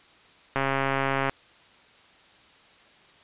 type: click train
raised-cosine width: 0.5 ms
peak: -10 dBFS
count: 101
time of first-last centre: 0.56-1.295 s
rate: 136 Hz
effects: white hiss -55 dBFS RMS until 3.23 s + resampled to 8000 Hz